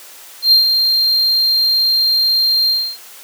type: tone with ADSR envelope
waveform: triangle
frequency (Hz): 4186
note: C8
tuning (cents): 0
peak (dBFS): -4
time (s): 0.42-2.98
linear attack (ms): 99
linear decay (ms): 120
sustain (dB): -6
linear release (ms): 290
effects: white hiss -38 dBFS RMS until 3.23 s + high-pass 400 Hz 12 dB/octave